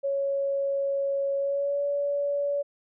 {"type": "tone with pitch glide", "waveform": "sine", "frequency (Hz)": [554.4, 570.3], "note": ["C#5", "C#5"], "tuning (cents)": [0, 49], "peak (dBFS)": -24, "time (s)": [0.03, 2.63], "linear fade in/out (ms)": 20, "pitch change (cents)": 49, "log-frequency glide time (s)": [1.37, 1.83], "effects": []}